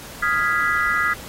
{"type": "chord", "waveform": "sine", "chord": "F half-diminished seventh", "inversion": "third", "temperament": "equal", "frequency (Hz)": [1244.5, 1396.9, 1661.2, 1975.5], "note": ["Eb6", "F6", "Ab6", "Cb7"], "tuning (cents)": [0, 0, 0, 0], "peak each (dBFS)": -23, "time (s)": [0.22, 1.14], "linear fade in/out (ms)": 10, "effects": ["pink hiss -38 dBFS RMS until 1.28 s", "AAC 48 kbps"]}